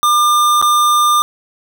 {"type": "tone with dropouts", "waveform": "square", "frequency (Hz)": 1200, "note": "D6", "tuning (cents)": 37, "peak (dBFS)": -10, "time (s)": [0.03, 1.22], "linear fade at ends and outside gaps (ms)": 0, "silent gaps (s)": [0.615, 0.625], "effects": []}